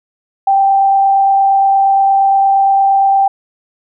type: tone with frequency modulation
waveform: sine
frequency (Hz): 784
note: G5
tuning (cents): 0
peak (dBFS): -7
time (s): 0.47-3.28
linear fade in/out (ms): 5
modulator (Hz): 28.6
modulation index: 0.27
effects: none